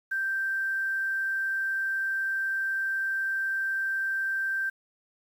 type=tone with quantisation; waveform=sine; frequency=1568 Hz; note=G6; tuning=in tune; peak=-26 dBFS; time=0.11-4.7 s; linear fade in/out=10 ms; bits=9; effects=none